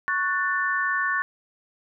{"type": "chord", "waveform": "sine", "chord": "F# minor", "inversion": "second", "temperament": "just", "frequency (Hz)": [1110, 1480, 1776], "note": ["C#6", "F#6", "A6"], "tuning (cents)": [2, 0, 16], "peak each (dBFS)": [-27, -27, -25], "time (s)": [0.08, 1.22], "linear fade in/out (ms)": 0, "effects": []}